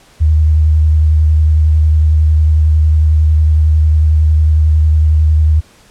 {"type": "tone with vibrato", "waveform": "sine", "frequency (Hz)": 77.4, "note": "D#2", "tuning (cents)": -9, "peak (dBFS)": -6, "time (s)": [0.2, 5.61], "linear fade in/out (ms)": 20, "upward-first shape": "sine", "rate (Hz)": 11, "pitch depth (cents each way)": 24, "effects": ["pink hiss -45 dBFS RMS until 5.9 s", "low-pass 10000 Hz 12 dB/octave"]}